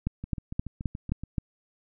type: two click trains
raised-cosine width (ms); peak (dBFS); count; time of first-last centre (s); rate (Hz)
5; -14 / -23; 6 / 8; 0.07-1.382 / 0.24-1.236; 3.81 / 7.03
effects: none